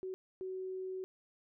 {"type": "tone bursts at uneven times", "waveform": "sine", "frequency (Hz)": 374.9, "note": "F#4", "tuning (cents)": 23, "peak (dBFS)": -38, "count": 2, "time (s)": [[0.03, 0.14], [0.41, 1.04]], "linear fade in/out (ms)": 0, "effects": []}